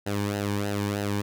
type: tone with flanger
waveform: sawtooth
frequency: 101.8 Hz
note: G#2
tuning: 34 cents flat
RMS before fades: -28 dBFS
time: 0.06-1.22 s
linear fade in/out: 10 ms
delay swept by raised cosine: 0.87 to 1.55 ms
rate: 3.2 Hz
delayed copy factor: -0.7
effects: none